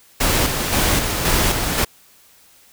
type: noise with tremolo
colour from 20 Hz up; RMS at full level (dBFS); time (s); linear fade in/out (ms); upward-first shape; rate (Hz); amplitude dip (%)
pink; -17; 0.2-1.85; 10; square; 1.9; 40
effects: white hiss -51 dBFS RMS until 2.72 s